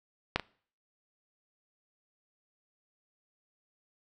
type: clicks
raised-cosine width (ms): 0.3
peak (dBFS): -10 / -18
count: 2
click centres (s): 0.36 / 0.397
effects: noise-tail reverb RT60 0.5 s tail -23 dB re dry